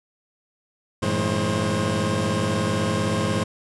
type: tone cluster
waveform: 25% pulse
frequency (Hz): 96.4 / 113 / 163.1 / 209.7 / 532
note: G2 / A2 / E3 / G#3 / C5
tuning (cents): -28 / +47 / -18 / +17 / +29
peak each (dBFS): -24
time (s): 1.02-3.44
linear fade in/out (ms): 10
effects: resampled to 24000 Hz